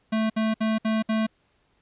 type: tone bursts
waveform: square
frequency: 219.9 Hz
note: A3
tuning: 1 cent flat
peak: -22 dBFS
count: 5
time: 0.12-1.268 s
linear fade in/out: 10 ms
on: 180 ms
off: 62 ms
effects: pink hiss -67 dBFS RMS until 1.81 s + resampled to 8000 Hz

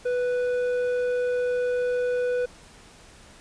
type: tone with low-pass filter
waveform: square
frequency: 493.9 Hz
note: B4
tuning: in tune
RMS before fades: -25 dBFS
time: 0.05-2.46 s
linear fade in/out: 10 ms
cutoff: 1400 Hz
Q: 0.64
effects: pink hiss -50 dBFS RMS until 3.4 s + resampled to 22050 Hz

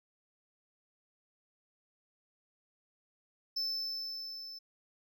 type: tone with level ramp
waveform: triangle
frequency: 5274 Hz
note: E8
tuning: in tune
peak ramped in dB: -30 to -43 dBFS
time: 3.56-4.59 s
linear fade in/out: 10 ms
effects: none

